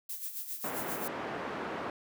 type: noise with tremolo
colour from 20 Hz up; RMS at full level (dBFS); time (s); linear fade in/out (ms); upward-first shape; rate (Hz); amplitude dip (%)
violet; -37; 0.09-1.08; 5; sine; 7.5; 65
type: band-pass noise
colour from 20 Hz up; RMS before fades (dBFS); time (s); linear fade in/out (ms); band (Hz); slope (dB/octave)
pink; -38; 0.64-1.9; 2; 270 to 1600; 12
effects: none